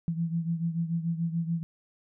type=beating tone pair; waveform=sine; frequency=165.5 / 172.4 Hz; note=E3 / F3; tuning=+7 / -22 cents; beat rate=6.9 Hz; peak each=-28 / -33 dBFS; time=0.08-1.63 s; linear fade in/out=0 ms; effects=none

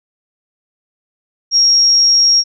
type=tone; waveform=sine; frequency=5588 Hz; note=F8; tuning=in tune; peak=-7 dBFS; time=1.51-2.44 s; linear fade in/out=50 ms; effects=none

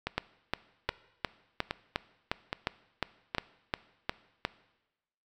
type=two click trains; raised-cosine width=0.3 ms; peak=-15 / -12 dBFS; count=5 / 13; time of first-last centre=0.07-3.349 / 0.18-4.45 s; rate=1.22 / 2.81 Hz; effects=noise-tail reverb RT60 1.0 s tail -19 dB re dry

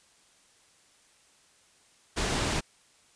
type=low-pass noise; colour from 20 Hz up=pink; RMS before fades=-29 dBFS; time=2.16-2.61 s; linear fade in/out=20 ms; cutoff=8900 Hz; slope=12 dB/octave; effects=white hiss -62 dBFS RMS until 3.15 s + resampled to 22050 Hz

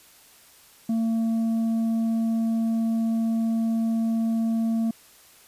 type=tone with tanh clipping; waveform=sine; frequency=226.3 Hz; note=A3; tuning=49 cents sharp; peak=-22 dBFS; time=0.89-4.91 s; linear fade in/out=5 ms; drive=4 dB; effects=white hiss -53 dBFS RMS until 5.47 s + resampled to 32000 Hz

